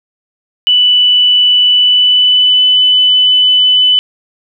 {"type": "tone with pitch glide", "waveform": "sine", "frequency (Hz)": [2974, 3002], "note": ["F#7", "F#7"], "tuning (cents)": [8, 24], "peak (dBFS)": -5, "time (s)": [0.67, 3.99], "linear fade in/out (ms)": 0, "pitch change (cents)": 16, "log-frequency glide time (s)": [1.66, 2.72], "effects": []}